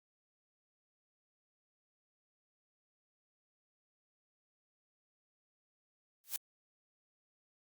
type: noise with exponential growth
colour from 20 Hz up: blue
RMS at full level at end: -32 dBFS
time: 6.24-6.36 s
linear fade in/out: 0 ms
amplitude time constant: 26 ms
effects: Opus 48 kbps